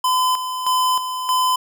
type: tone with tremolo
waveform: square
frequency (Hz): 1017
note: C6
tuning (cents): -50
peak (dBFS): -16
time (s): 0.04-1.56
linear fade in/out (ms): 5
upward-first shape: square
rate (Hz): 1.6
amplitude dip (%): 60
effects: none